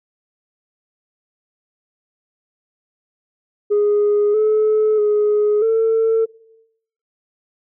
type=tone with pitch steps; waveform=sine; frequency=414.1 / 430.6 / 419 / 448.6 Hz; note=G#4 / A4 / G#4 / A4; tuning=-5 / -37 / +15 / +34 cents; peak=-11 dBFS; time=3.7-6.26 s; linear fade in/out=20 ms; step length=640 ms; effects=noise-tail reverb RT60 0.8 s tail -22 dB re dry + tanh soft clip ceiling -10 dBFS